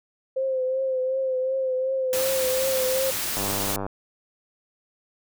sine tone with vibrato, 522 Hz, C5, 4 cents flat, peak -22 dBFS, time 0.36-3.11 s, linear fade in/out 10 ms, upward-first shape triangle, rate 2.7 Hz, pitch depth 42 cents each way
white noise, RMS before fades -28 dBFS, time 2.13-3.76 s, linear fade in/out 0 ms
click train, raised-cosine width 1 ms, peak -16 dBFS, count 50, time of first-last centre 3.37-3.865 s, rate 99 Hz
effects none

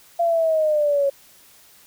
sine linear sweep, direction down, 688 to 551 Hz, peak -16 dBFS, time 0.19-1.1 s, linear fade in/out 10 ms, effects white hiss -51 dBFS RMS until 1.86 s

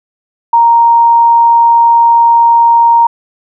sine tone, 932.3 Hz, A#5, in tune, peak -3 dBFS, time 0.53-3.07 s, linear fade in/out 5 ms, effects none

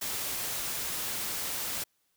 white noise, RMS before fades -34 dBFS, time 0.01-1.84 s, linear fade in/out 10 ms, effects white hiss -74 dBFS RMS until 2.16 s

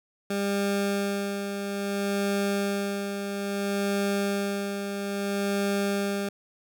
20% pulse tone with tremolo, 200 Hz, G3, 35 cents sharp, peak -19 dBFS, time 0.3-6.29 s, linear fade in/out 5 ms, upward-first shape sine, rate 0.6 Hz, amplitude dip 50%, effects none

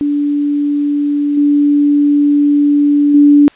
sine tone with level steps, 290 Hz, D4, 22 cents flat, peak -11 / -7 / -3 dBFS, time 0.01-3.48 s, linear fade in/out 0 ms, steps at 1.37 / 3.14 s, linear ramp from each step 5 ms, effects white hiss -44 dBFS RMS until 3.55 s + resampled to 8000 Hz

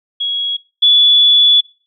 sine tone pair in turn, 3325 / 3434 Hz, G#7 / A7, +1 / -43 cents, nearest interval minor second, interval 56 cents, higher second, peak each -15 / -6 dBFS, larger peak second, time 0.2-0.57 / 0.82-1.61 s, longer second, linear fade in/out 10 ms, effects noise-tail reverb RT60 0.4 s tail -23 dB re dry

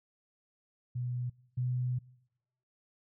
sine tone pair in turn, 123.47 / 125.12 Hz, B2 / B2, 0 / +23 cents, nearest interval unison, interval 23 cents, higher second, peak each -32 / -29 dBFS, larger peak second, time 0.95-1.3 / 1.57-1.99 s, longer second, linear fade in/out 10 ms, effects noise-tail reverb RT60 0.9 s tail -24 dB re dry

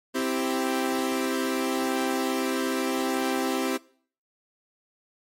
sawtooth chord, C major, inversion none, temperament equal, 261.6 / 329.6 / 392 Hz, C4 / E4 / G4, 0 / 0 / 0 cents, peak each -23 / -27 / -26 dBFS, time 0.14-3.78 s, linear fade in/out 20 ms, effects noise-tail reverb RT60 0.5 s tail -21 dB re dry + MP3 64 kbps

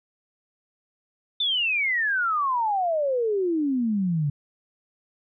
sine exponential sweep, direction down, 3600 to 140 Hz, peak -21 dBFS, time 1.4-4.3 s, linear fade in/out 5 ms, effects none

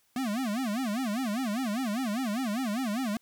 square tone with vibrato, 233.1 Hz, A#3, in tune, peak -29 dBFS, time 0.16-3.17 s, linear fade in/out 2 ms, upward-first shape sine, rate 5 Hz, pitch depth 250 cents each way, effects white hiss -69 dBFS RMS until 3.21 s

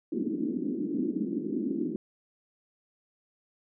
white band-pass noise, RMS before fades -31 dBFS, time 0.12-1.96 s, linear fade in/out 2 ms, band 200 to 340 Hz, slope 48 dB/octave, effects none

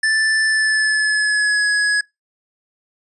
square tone with pitch glide, 1760 to 1677.6 Hz, A6 to G#6, 0 to +17 cents, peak -15 dBFS, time 0.03-2.01 s, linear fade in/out 5 ms, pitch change -83 cents, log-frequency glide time 0.46-1.68 s, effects noise-tail reverb RT60 0.2 s tail -25 dB re dry + resampled to 24000 Hz

